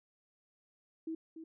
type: tone with echo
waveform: sine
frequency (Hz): 323.1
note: E4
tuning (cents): -35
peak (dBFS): -36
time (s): 1.07-1.15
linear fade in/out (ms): 5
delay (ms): 290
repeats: 1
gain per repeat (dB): -9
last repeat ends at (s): 1.44
effects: none